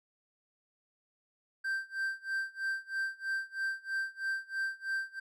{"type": "tone with tremolo", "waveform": "triangle", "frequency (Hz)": 1568, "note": "G6", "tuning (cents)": 0, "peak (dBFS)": -28, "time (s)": [1.64, 5.2], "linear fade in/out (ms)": 10, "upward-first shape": "sine", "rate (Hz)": 3.1, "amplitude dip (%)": 95, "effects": []}